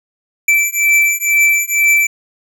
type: beating tone pair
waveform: square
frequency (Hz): 2328 / 2330.1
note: D7 / D7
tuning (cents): -16 / -14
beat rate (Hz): 2.1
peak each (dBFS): -14 / -14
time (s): 0.48-2.07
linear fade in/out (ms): 5
effects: none